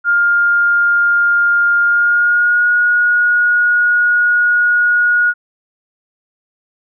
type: tone with pitch glide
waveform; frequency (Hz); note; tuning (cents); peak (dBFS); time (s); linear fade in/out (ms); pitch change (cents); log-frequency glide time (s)
sine; 1407 to 1445.7; F6 to F#6; +12 to -41; -9; 0.04-5.34; 50; +47; 1.81-2.68
effects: none